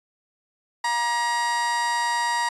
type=tone with amplitude modulation; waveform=30% pulse; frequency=949 Hz; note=A#5; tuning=31 cents sharp; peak=-17 dBFS; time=0.84-2.49 s; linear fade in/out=5 ms; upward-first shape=sine; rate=244 Hz; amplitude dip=45%; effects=resampled to 22050 Hz